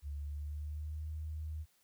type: tone with pitch glide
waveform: sine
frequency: 72 to 77.61 Hz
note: D2 to D#2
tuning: -34 to -4 cents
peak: -38 dBFS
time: 0.02-1.66 s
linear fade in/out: 50 ms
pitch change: +130 cents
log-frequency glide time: 0.15-1.1 s
effects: white hiss -72 dBFS RMS until 1.83 s